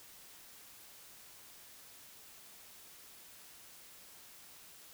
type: silence
effects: white hiss -56 dBFS RMS until 4.93 s